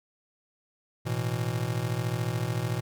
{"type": "chord", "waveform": "square", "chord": "A suspended second", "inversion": "none", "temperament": "just", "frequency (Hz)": [110, 123.75, 165], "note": ["A2", "B2", "E3"], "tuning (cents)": [0, 4, 2], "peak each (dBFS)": [-33, -31, -35], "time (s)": [1.05, 2.81], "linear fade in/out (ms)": 20, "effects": []}